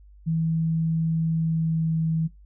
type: tone with pitch glide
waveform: sine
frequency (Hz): 162.2 to 161.08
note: E3 to E3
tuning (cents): -28 to -40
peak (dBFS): -21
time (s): 0.26-2.28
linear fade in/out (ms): 20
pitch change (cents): -12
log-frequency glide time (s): 1.33-1.96
effects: noise-tail reverb RT60 0.2 s tail -21 dB re dry + added 50 Hz sine -47 dBFS peak until 2.45 s